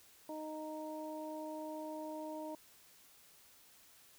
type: harmonic tone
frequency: 309.9 Hz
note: D#4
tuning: 7 cents flat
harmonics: 1 / 2 / 3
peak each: -45 / -45 / -48 dBFS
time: 0.29-2.55 s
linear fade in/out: 2 ms
effects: white hiss -63 dBFS RMS until 4.18 s